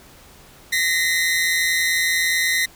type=tone pair together; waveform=sawtooth; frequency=1864.7 / 2034 Hz; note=A#6 / C7; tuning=0 / -50 cents; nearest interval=major second; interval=150 cents; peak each=-17 dBFS; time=0.72-2.66 s; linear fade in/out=10 ms; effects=pink hiss -47 dBFS RMS until 2.75 s